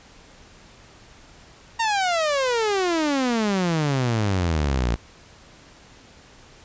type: exponential sweep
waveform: sawtooth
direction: down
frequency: 932.3 to 55 Hz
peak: -16 dBFS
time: 1.79-4.96 s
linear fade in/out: 10 ms
effects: pink hiss -49 dBFS RMS until 6.64 s + resampled to 16000 Hz